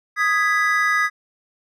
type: chord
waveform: triangle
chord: G# minor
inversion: second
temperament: equal with one note detuned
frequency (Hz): 1244.5 / 1661.2 / 1981.2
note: D#6 / G#6 / B6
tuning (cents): 0 / 0 / +5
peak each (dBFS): -19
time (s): 0.16-1.1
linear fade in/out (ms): 50
effects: none